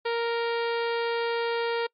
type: harmonic tone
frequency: 466.2 Hz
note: A#4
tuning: in tune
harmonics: 1 / 2 / 3 / 4 / 5 / 6 / 7 / 8 / 9 / 10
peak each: -26 / -32 / -36 / -38 / -40 / -42 / -43 / -44 / -45 / -46 dBFS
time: 0.05-1.87 s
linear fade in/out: 10 ms
effects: noise-tail reverb RT60 0.1 s tail -26 dB re dry + MP3 48 kbps